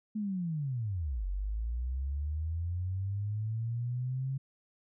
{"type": "linear two-way sweep", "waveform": "sine", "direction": "down then up", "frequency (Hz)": [218.5, 45, 135.9], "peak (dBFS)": -31, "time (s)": [0.15, 4.38], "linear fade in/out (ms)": 10, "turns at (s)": 1.26, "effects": []}